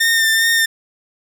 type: tone with vibrato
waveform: sawtooth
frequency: 1811 Hz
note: A6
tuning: 49 cents sharp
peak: -9 dBFS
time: 0-0.66 s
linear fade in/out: 10 ms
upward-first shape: sine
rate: 2.5 Hz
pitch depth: 24 cents each way
effects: none